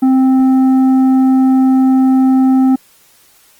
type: tone with tanh clipping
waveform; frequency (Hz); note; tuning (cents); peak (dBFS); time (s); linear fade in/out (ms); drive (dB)
triangle; 262; C4; +2; -8; 0.02-2.76; 10; 11
effects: white hiss -48 dBFS RMS until 3.59 s + Opus 24 kbps